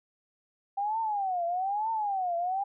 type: tone with vibrato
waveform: sine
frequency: 784 Hz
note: G5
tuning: in tune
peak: -27 dBFS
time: 0.77-2.64 s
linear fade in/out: 10 ms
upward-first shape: triangle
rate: 1.1 Hz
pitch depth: 260 cents each way
effects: none